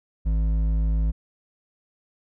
triangle tone with hard clipping, 53.7 Hz, A1, 41 cents flat, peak -21 dBFS, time 0.25-1.12 s, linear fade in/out 20 ms, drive 11 dB, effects none

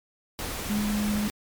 sine tone in noise, 208.7 Hz, G#3, 9 cents sharp, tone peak -24 dBFS, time 0.7-1.28 s, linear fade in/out 0 ms, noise pink, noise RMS -33 dBFS, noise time 0.39-1.3 s, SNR +6 dB, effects MP3 96 kbps

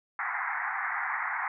white band-pass noise, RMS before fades -32 dBFS, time 0.19-1.48 s, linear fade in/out 2 ms, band 750 to 2100 Hz, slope 96 dB/octave, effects none

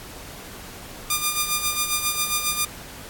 5% pulse tone with tremolo, 1204 Hz, D6, 43 cents sharp, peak -7 dBFS, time 1.1-2.65 s, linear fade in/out 2 ms, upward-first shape sine, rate 7.4 Hz, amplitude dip 60%, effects pink hiss -40 dBFS RMS until 3.09 s + AAC 64 kbps

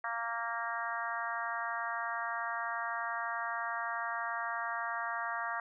harmonic tone with a mistuned harmonic, 231.6 Hz, A#3, 11 cents flat, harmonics 3 / 4 / 5 / 6 / 7 / 8, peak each -41 / -41 / -39 / -42 / -41 / -42 dBFS, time 0.04-5.6 s, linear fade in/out 2 ms, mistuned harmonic 8, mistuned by +15 cents, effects none

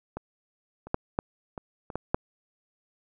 clicks, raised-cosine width 1 ms, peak -20 / -28 / -10 / -11 / -22 / -25 / -15 / -8 dBFS, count 8, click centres 0.17 / 0.87 / 0.944 / 1.189 / 1.578 / 1.902 / 1.956 / 2.145 s, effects none

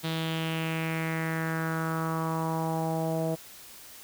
sawtooth tone with low-pass filter sweep, 161.8 Hz, E3, 32 cents flat, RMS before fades -30 dBFS, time 0.03-3.36 s, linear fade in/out 20 ms, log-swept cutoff 3800 to 610 Hz, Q 3.7, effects white hiss -48 dBFS RMS until 4.03 s

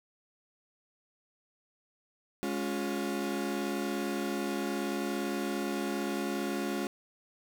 35% pulse chord, Db major, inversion second, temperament equal with one note detuned, 207.7 / 277.2 / 354.7 Hz, Ab3 / Db4 / F4, 0 / 0 / +27 cents, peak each -34 dBFS, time 2.43-6.87 s, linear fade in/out 0 ms, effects none

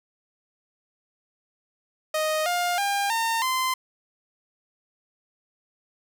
sawtooth tone with pitch steps, 622.3 / 706.6 / 802.4 / 911.1 / 1034.6 Hz, D#5 / F5 / G5 / A#5 / C6, 0 / +20 / +40 / -40 / -20 cents, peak -19 dBFS, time 2.14-3.74 s, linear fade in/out 5 ms, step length 320 ms, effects none

